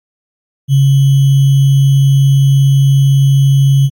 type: tone with sample-and-hold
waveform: sine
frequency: 137.3 Hz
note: C#3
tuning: 16 cents flat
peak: -5 dBFS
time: 0.68-3.9 s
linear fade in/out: 50 ms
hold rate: 3150 Hz
effects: AAC 64 kbps